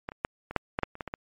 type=clicks; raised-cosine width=0.5 ms; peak=-18 / -27 / -11 / -22 / -8 / -12 / -10 / -28 / -18 / -21 / -18 dBFS; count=11; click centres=0.089 / 0.119 / 0.249 / 0.51 / 0.563 / 0.789 / 0.833 / 0.954 / 1.008 / 1.077 / 1.139 s; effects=MP3 48 kbps